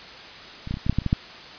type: clicks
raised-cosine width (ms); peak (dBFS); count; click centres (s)
5; -21 / -15 / -15 / -24 / -15 / -6 / -25 / -8 / -26 / -11 / -6; 11; 0.674 / 0.71 / 0.741 / 0.771 / 0.865 / 0.896 / 0.927 / 0.986 / 1.019 / 1.063 / 1.129
effects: white hiss -41 dBFS RMS until 1.58 s + resampled to 11025 Hz